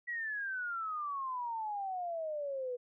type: exponential sweep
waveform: sine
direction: down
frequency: 1950 to 484.6 Hz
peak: -35 dBFS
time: 0.07-2.77 s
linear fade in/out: 20 ms
effects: none